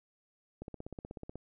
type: click train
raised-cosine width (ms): 2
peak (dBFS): -29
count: 13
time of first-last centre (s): 0.62-1.356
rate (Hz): 16.3
effects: none